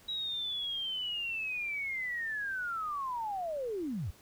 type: linear sweep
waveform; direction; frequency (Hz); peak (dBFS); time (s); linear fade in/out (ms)
sine; down; 3870 to 63.6; -33; 0.08-4.11; 10
effects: pink hiss -59 dBFS RMS until 4.21 s